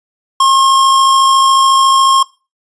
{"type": "tone with amplitude modulation", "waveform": "square", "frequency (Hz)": 1074, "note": "C6", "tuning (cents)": 45, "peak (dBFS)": -6, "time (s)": [0.4, 2.23], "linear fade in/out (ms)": 5, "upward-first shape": "sine", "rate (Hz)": 54, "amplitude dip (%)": 25, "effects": ["noise-tail reverb RT60 0.3 s tail -21 dB re dry", "resampled to 22050 Hz"]}